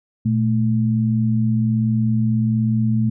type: tone pair together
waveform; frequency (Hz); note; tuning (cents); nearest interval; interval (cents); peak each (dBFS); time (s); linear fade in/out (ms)
sine; 117.6 / 218.9; A#2 / A3; +16 / -9; major seventh; 1075; -18 / -18; 0.25-3.1; 10
effects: none